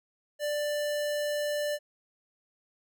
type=tone; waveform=square; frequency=590 Hz; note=D5; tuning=8 cents sharp; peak=-29 dBFS; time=0.39-1.79 s; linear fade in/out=50 ms; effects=none